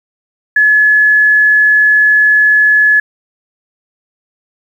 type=tone; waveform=sine; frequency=1707 Hz; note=G#6; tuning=47 cents sharp; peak=-5 dBFS; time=0.56-3 s; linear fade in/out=5 ms; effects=7-bit